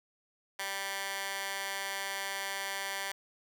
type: tone with high-pass filter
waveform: 15% pulse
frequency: 196 Hz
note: G3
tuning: in tune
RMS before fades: -37 dBFS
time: 0.59-3.12 s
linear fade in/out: 5 ms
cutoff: 1300 Hz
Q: 1.1
effects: none